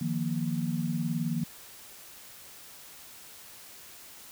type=chord; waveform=sine; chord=Eb suspended second; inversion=none; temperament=equal with one note detuned; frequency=155.56 / 174.61 / 234.4 Hz; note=Eb3 / F3 / Bb3; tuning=0 / 0 / +10 cents; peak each=-32 dBFS; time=0.01-1.44 s; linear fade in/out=5 ms; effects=white hiss -49 dBFS RMS until 4.31 s